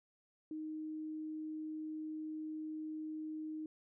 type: tone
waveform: sine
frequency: 311.1 Hz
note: D#4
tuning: in tune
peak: -40 dBFS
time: 0.51-3.66 s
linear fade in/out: 2 ms
effects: none